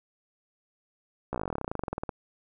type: slowing click train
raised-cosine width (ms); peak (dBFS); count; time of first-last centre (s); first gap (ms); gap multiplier
1; -17; 25; 1.33-2.092; 15; 1.06
effects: none